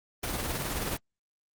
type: noise with tremolo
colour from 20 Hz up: pink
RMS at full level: -30 dBFS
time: 0.23-0.97 s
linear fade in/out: 5 ms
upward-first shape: triangle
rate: 19 Hz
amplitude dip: 45%
effects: Opus 24 kbps